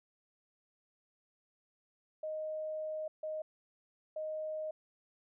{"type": "tone bursts at uneven times", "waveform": "sine", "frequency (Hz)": 622, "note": "D#5", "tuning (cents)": -1, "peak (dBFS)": -36, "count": 3, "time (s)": [[2.23, 3.08], [3.23, 3.42], [4.16, 4.71]], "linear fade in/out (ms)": 5, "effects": []}